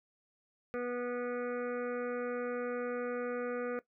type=harmonic tone; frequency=244.4 Hz; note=B3; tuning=18 cents flat; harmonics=1 / 2 / 3 / 5 / 6 / 7 / 8 / 9 / 10; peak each=-41 / -35 / -50 / -46 / -46 / -53 / -54 / -54 / -56 dBFS; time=0.74-3.79 s; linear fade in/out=0 ms; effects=noise-tail reverb RT60 0.1 s tail -17 dB re dry